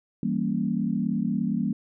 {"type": "chord", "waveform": "sine", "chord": "E diminished seventh", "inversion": "none", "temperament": "equal", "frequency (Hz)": [164.81, 196, 233.1, 277.2], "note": ["E3", "G3", "Bb3", "Db4"], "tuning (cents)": [0, 0, 0, 0], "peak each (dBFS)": [-31, -27, -27, -33], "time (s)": [0.23, 1.73], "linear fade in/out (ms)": 2, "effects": []}